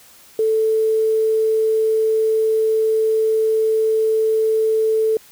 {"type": "tone with quantisation", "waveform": "sine", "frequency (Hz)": 440, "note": "A4", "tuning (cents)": 0, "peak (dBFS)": -14, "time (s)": [0.39, 5.17], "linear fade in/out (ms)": 2, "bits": 7, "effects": ["white hiss -47 dBFS RMS until 5.31 s"]}